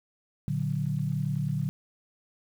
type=chord; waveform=sine; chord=Bb augmented; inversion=none; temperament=equal; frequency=116.54 / 146.83 / 185 Hz; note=Bb2 / D3 / F#3; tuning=0 / 0 / 0 cents; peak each=-33 / -28 / -33 dBFS; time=0.48-1.69 s; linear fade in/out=0 ms; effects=9-bit